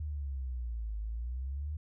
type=exponential two-way sweep; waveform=sine; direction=down then up; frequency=77.4 to 51.91 to 77.4 Hz; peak=-34 dBFS; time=0-1.77 s; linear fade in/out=5 ms; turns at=0.98 s; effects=none